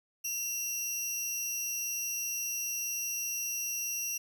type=tone pair together; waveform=sawtooth; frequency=2734 / 5793 Hz; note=F7 / F#8; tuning=-37 / -38 cents; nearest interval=octave + minor second; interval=1299 cents; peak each=-36 / -31 dBFS; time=0.24-4.18 s; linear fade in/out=10 ms; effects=none